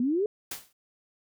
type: exponential sweep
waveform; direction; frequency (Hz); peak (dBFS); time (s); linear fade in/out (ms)
sine; up; 233.1 to 437.2; -23; 0-0.26; 2
type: noise with exponential decay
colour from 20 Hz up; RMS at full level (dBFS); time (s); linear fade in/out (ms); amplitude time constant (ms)
white; -32; 0.51-0.73; 5; 46
effects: none